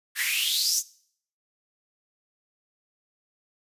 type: noise with high-pass filter sweep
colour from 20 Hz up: white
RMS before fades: -25 dBFS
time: 0.15-0.83 s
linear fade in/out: 50 ms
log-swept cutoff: 1700 to 6700 Hz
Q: 6.8
effects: noise-tail reverb RT60 0.6 s tail -21 dB re dry + resampled to 32000 Hz